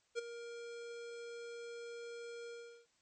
square tone with ADSR envelope, 470 Hz, A#4, 14 cents sharp, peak -34 dBFS, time 0.15-2.87 s, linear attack 36 ms, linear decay 14 ms, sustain -12 dB, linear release 380 ms, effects white hiss -75 dBFS RMS until 3.01 s + MP3 32 kbps

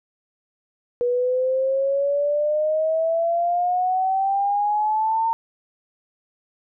sine exponential sweep, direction up, 482.7 to 914 Hz, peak -18 dBFS, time 1.01-5.33 s, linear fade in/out 0 ms, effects none

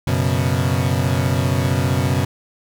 35% pulse chord, F# suspended fourth, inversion none, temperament equal, 92.5 / 123.47 / 138.59 Hz, F#2 / B2 / C#3, 0 / 0 / 0 cents, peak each -19 dBFS, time 0.07-2.25 s, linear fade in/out 5 ms, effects none

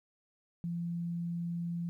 sine tone, 170.9 Hz, F3, 37 cents flat, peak -33 dBFS, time 0.64-1.89 s, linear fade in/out 0 ms, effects 12-bit

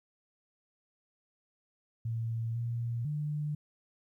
sine tone with pitch steps, 114.3 / 117.7 / 149.1 Hz, A#2 / A#2 / D3, -34 / +17 / +27 cents, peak -31 dBFS, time 2.05-3.55 s, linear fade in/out 5 ms, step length 500 ms, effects 12-bit

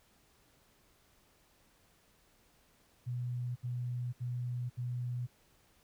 sine tone bursts, 122.9 Hz, B2, 8 cents flat, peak -34 dBFS, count 4, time 3.06-5.27 s, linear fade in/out 20 ms, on 500 ms, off 70 ms, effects pink hiss -68 dBFS RMS until 5.83 s

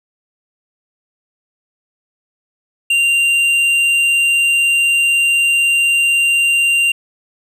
sine tone with hard clipping, 2778 Hz, F7, 10 cents flat, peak -12 dBFS, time 2.9-6.92 s, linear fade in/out 5 ms, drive 6 dB, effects none

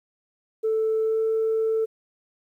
sine tone with pitch glide, 440.7 to 443.8 Hz, A4 to A4, +3 to +15 cents, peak -19 dBFS, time 0.63-1.86 s, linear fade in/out 20 ms, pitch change +12 cents, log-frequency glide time 1.02-1.19 s, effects tanh soft clip ceiling -17 dBFS + 10-bit

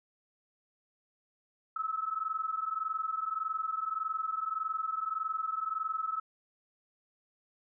sine tone pair together, 1286.3 / 1308 Hz, E6 / E6, -43 / -14 cents, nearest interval unison, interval 29 cents, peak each -35 / -34 dBFS, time 1.76-6.2 s, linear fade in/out 5 ms, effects none

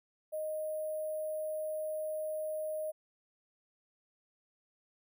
sine tone with sample-and-hold, 620 Hz, D#5, 6 cents flat, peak -34 dBFS, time 0.32-2.92 s, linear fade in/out 20 ms, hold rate 11025 Hz, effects none

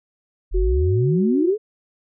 sine exponential sweep, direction up, 38.59 to 450 Hz, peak -16 dBFS, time 0.51-1.58 s, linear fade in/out 50 ms
sine tone, 370 Hz, F#4, in tune, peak -21 dBFS, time 0.54-1.51 s, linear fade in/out 10 ms
effects none

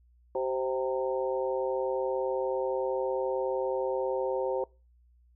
harmonic tone with a mistuned harmonic, 130.81 Hz, C3, in tune, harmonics 3 / 4 / 5 / 6 / 7, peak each -32 / -30 / -44 / -40 / -37 dBFS, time 0.35-4.64 s, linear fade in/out 2 ms, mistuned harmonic 3, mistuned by -37 cents, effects noise-tail reverb RT60 0.3 s tail -23 dB re dry + added 60 Hz sine -59 dBFS peak until 5.35 s

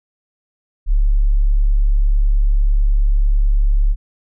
sine tone, 35.43 Hz, C#1, 39 cents sharp, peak -10 dBFS, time 0.86-3.96 s, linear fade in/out 50 ms, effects none

